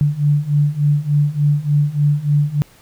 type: beating tone pair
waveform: sine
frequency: 144.6 / 148 Hz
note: D3 / D3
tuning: -27 / +14 cents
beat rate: 3.4 Hz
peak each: -17 / -15 dBFS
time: 0.01-2.62 s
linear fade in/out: 0 ms
effects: pink hiss -49 dBFS RMS until 2.81 s